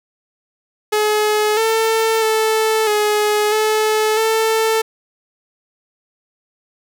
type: tone with pitch steps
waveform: sawtooth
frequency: 424.5 / 446.7 / 439.2 / 420.6 / 432.1 / 444 Hz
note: G#4 / A4 / A4 / G#4 / A4 / A4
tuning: +38 / +26 / -3 / +22 / -31 / +16 cents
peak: -10 dBFS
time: 0.92-4.82 s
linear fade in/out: 10 ms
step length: 650 ms
effects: none